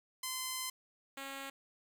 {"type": "tone pair in turn", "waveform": "5% pulse", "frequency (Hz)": [1031, 273.1], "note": ["C6", "C#4"], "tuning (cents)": [-26, -26], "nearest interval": "octave + major seventh", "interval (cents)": 2300, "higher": "first", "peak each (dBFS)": [-25, -31], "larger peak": "first", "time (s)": [[0.23, 0.7], [1.17, 1.5]], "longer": "first", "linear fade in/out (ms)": 5, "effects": ["11-bit"]}